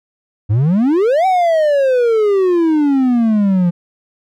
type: exponential two-way sweep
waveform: triangle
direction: up then down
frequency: 98 to 770 to 170.8 Hz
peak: -8 dBFS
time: 0.49-3.71 s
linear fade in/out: 20 ms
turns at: 1.26 s
effects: none